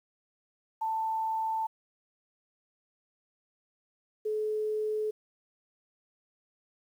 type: tone pair in turn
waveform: sine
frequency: 887 / 428.9 Hz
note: A5 / A4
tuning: +14 / -44 cents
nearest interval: octave + minor second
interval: 1258 cents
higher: first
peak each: -28 dBFS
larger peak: neither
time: 0.81-1.67 / 4.25-5.11 s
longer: neither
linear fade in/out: 10 ms
effects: 10-bit